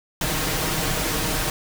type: noise with comb filter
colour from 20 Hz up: pink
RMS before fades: -24 dBFS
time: 0.21-1.5 s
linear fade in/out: 2 ms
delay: 6.4 ms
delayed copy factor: +0.6
effects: none